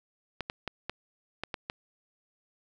clicks, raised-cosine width 0.3 ms, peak -17 dBFS, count 7, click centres 0.407 / 0.499 / 0.677 / 0.896 / 1.436 / 1.542 / 1.699 s, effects none

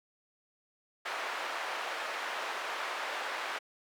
white band-pass noise, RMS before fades -37 dBFS, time 1.05-3.59 s, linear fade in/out 10 ms, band 580 to 1800 Hz, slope 12 dB/octave, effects high-pass 300 Hz 12 dB/octave

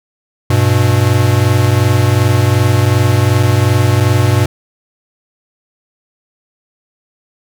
square tone pair together, 98.61 / 121.3 Hz, G2 / B2, +11 / -31 cents, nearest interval major third, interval 358 cents, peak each -12 dBFS, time 0.5-4.46 s, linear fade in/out 5 ms, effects none

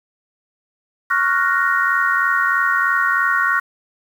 sine chord, Gb major seventh, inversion second, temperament equal, 1108.7 / 1396.9 / 1480 / 1864.7 Hz, Db6 / F6 / Gb6 / Bb6, 0 / 0 / 0 / 0 cents, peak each -20 dBFS, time 1.1-3.6 s, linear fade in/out 10 ms, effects 7-bit

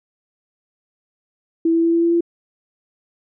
sine tone with pitch steps, 329.6 / 331.7 / 333.8 / 335.9 / 338.1 / 340.2 Hz, E4 / E4 / E4 / E4 / E4 / F4, 0 / +11 / +22 / +33 / +44 / -45 cents, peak -13 dBFS, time 1.65-2.208 s, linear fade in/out 5 ms, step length 93 ms, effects none

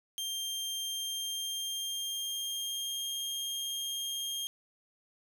sawtooth tone with pitch glide, 3181 to 3218 Hz, G7 to G7, +25 to +45 cents, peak -31 dBFS, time 0.18-4.47 s, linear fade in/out 0 ms, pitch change +20 cents, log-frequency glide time 0.81-3.06 s, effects none

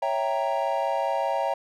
triangle chord, C# diminished seventh, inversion none, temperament equal, 554.4 / 659.3 / 784 / 932.3 Hz, C#5 / E5 / G5 / Bb5, 0 / 0 / 0 / 0 cents, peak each -27 dBFS, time 0.02-1.54 s, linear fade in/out 5 ms, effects none

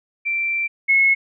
sine tone pair in turn, 2349 / 2180 Hz, D7 / C#7, 0 / -29 cents, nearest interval minor second, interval 129 cents, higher first, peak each -19 / -12 dBFS, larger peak second, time 0.25-0.68 / 0.88-1.15 s, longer first, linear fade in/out 20 ms, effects none

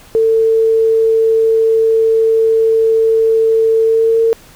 sine tone with pitch glide, 447.8 to 454.1 Hz, A4 to A#4, +30 to -45 cents, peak -8 dBFS, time 0.15-4.33 s, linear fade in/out 0 ms, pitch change +25 cents, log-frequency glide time 3.82-4.21 s, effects pink hiss -42 dBFS RMS until 4.55 s

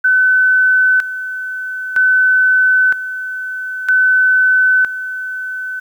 sine tone with tremolo, 1513 Hz, F#6, 38 cents sharp, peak -8 dBFS, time 0.04-5.8 s, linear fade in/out 10 ms, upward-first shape square, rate 0.52 Hz, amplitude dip 75%, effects 8-bit

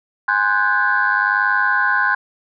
sine tone cluster, 826 / 1042 / 1479 / 1580 / 1682 Hz, G#5 / C6 / F#6 / G6 / G#6, -10 / -7 / -1 / +13 / +22 cents, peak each -24 / -20 / -18 / -18 / -25 dBFS, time 0.28-2.15 s, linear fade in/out 5 ms, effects tanh soft clip ceiling -5 dBFS

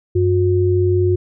sine tone pair together, 95.5 / 360.6 Hz, G2 / F#4, -45 / -45 cents, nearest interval octave + major seventh, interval 2300 cents, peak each -15 dBFS, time 0.15-1.16 s, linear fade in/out 10 ms, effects none

